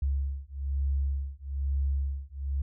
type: beating tone pair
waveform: sine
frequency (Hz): 68.4 / 69.5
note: C#2 / C#2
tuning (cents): -23 / +5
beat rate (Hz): 1.1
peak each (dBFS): -30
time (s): 0.02-2.62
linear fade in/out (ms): 5
effects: none